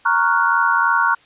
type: chord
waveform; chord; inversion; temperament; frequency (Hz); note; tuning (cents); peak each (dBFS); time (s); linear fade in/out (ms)
sine; Gb major seventh; first; equal; 932.3 / 1108.7 / 1396.9 / 1480; Bb5 / Db6 / F6 / Gb6; 0 / 0 / 0 / 0; -19; 0.05-1.15; 10
effects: white hiss -51 dBFS RMS until 1.25 s + resampled to 8000 Hz